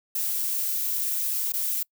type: noise with dropouts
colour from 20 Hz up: violet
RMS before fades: -27 dBFS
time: 0.15-1.83 s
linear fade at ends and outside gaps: 5 ms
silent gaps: 1.522-1.536 s
effects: noise-tail reverb RT60 0.1 s tail -26 dB re dry